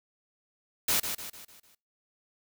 white noise with echo, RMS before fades -26 dBFS, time 0.88-1 s, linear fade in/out 5 ms, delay 150 ms, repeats 5, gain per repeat -7 dB, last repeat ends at 1.75 s, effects noise-tail reverb RT60 0.3 s tail -25 dB re dry

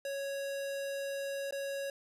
square tone with dropouts, 554 Hz, C#5, 1 cent flat, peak -36 dBFS, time 0.05-1.9 s, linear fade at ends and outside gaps 2 ms, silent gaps 1.509-1.524 s, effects resampled to 32000 Hz + 11-bit

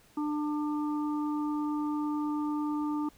harmonic tone, 298.5 Hz, D4, 28 cents sharp, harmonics 1 / 3 / 4, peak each -29 / -39 / -41 dBFS, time 0.17-3.09 s, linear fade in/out 5 ms, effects pink hiss -61 dBFS RMS until 3.17 s

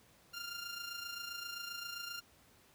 15% pulse tone with amplitude modulation, 1396.9 Hz, F6, in tune, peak -33 dBFS, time 0.33-2.21 s, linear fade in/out 20 ms, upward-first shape sine, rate 27.6 Hz, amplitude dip 55%, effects pink hiss -65 dBFS RMS until 2.74 s + high-pass 60 Hz 12 dB/octave

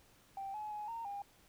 sine tone with pitch steps, 783 / 849 / 840 / 919 / 806 Hz, G5 / G#5 / G#5 / A#5 / G5, -2 / +38 / +19 / -25 / +48 cents, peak -39 dBFS, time 0.37-1.22 s, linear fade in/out 2 ms, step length 170 ms, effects tanh soft clip ceiling -35 dBFS + pink hiss -66 dBFS RMS until 1.48 s

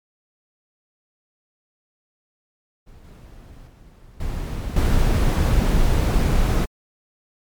brown noise with level steps, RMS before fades -45 / -42 / -46 / -27 / -17 dBFS, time 2.86-6.66 s, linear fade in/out 20 ms, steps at 3.04 / 3.67 / 4.2 / 4.76 s, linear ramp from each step 5 ms, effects MP3 96 kbps

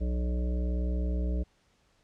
harmonic tone, 61.1 Hz, B1, 18 cents flat, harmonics 1 / 3 / 5 / 7 / 9 / 10, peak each -27 / -37 / -41 / -44 / -46 / -47 dBFS, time 0-1.44 s, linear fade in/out 20 ms, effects pink hiss -68 dBFS RMS until 2.03 s + low-pass 7000 Hz 12 dB/octave

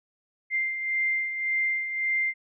sine beating tone pair, 2093 / 2094.8 Hz, C7 / C7, 0 / +1 cents, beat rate 1.8 Hz, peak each -33 / -25 dBFS, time 0.5-2.34 s, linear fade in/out 50 ms, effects none

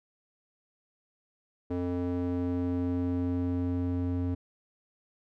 square tone with band-pass filter sweep, 88.8 Hz, F2, 29 cents sharp, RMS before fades -30 dBFS, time 1.7-4.35 s, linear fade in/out 10 ms, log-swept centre 350 to 200 Hz, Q 1.8, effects none

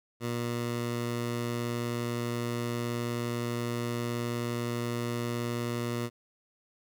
15% pulse tone, 119.2 Hz, A#2, 39 cents sharp, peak -24 dBFS, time 0.2-6.1 s, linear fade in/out 50 ms, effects none

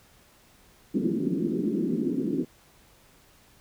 white band-pass noise, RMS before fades -27 dBFS, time 0.94-2.45 s, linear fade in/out 10 ms, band 170 to 360 Hz, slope 48 dB/octave, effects pink hiss -58 dBFS RMS until 3.6 s

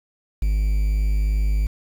triangle tone with quantisation, 51.4 Hz, G#1, 17 cents flat, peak -15 dBFS, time 0.42-1.67 s, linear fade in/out 5 ms, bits 7, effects none

